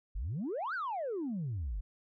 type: exponential two-way sweep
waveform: sine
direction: up then down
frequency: 41.2 to 1600 to 42.69 Hz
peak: -32 dBFS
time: 0.15-1.81 s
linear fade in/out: 10 ms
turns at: 0.74 s
effects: tanh soft clip ceiling -31 dBFS